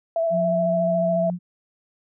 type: tone with vibrato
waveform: sine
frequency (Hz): 662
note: E5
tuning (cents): +7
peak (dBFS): -19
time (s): 0.16-1.3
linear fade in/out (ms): 2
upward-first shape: square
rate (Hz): 14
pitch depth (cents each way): 17
type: tone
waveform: sine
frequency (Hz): 176.9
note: F3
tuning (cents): +23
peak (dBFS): -24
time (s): 0.3-1.39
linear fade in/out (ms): 50
effects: none